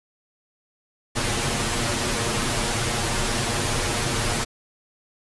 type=noise with comb filter; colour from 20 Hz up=pink; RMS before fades=-24 dBFS; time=1.15-4.45 s; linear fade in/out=20 ms; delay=8.5 ms; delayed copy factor=+0.9; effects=resampled to 24000 Hz